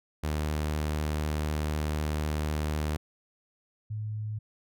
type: tone pair in turn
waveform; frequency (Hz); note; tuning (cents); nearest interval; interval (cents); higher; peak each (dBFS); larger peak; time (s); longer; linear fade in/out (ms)
sawtooth / sine; 76 / 107.26; D#2 / A2; -40 / -44; tritone; 596; second; -24 / -31; first; 0.23-2.97 / 3.9-4.39; first; 10
effects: none